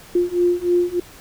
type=beating tone pair; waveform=sine; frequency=350.5 / 353.8 Hz; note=F4 / F4; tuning=+6 / +23 cents; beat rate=3.3 Hz; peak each=-19 / -18 dBFS; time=0.15-1 s; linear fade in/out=5 ms; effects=pink hiss -43 dBFS RMS until 1.2 s